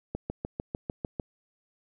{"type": "click train", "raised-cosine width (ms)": 2, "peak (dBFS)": -18, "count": 8, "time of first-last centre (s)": [0.15, 1.198], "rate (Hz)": 6.68, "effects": []}